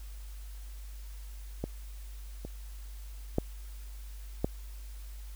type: clicks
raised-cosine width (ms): 2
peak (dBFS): -19 / -26 / -13 / -14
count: 4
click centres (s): 1.64 / 2.45 / 3.384 / 4.445
effects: added 50 Hz sine -41 dBFS peak until 5.35 s + white hiss -57 dBFS RMS until 5.35 s